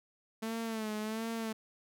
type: tone with vibrato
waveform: sawtooth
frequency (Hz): 220.4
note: A3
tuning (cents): +3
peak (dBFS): -31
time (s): 0.42-1.53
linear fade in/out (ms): 10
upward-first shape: sine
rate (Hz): 1.4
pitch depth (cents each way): 61
effects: none